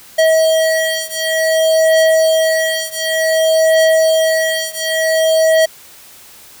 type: beating tone pair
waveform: square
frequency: 641 / 641.55 Hz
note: E5 / E5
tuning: -49 / -47 cents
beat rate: 0.55 Hz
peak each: -14 / -15 dBFS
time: 0.18-5.66 s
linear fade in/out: 10 ms
effects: white hiss -40 dBFS RMS until 6.6 s